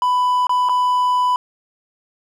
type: tone with dropouts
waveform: triangle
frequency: 995 Hz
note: B5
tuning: 13 cents sharp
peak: -12 dBFS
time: 0.02-1.36 s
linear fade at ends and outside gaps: 1 ms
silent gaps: 0.469-0.494 / 0.688-0.694 s
effects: none